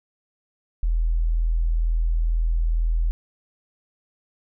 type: tone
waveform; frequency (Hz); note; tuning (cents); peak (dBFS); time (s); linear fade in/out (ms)
sine; 41.07; E1; -6; -18; 0.83-3.11; 0
effects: none